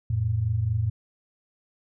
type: tone pair together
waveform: sine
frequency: 88 / 112.35 Hz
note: F2 / A2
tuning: +14 / +37 cents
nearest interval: major third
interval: 423 cents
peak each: -28 / -23 dBFS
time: 0.1-0.9 s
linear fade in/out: 5 ms
effects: none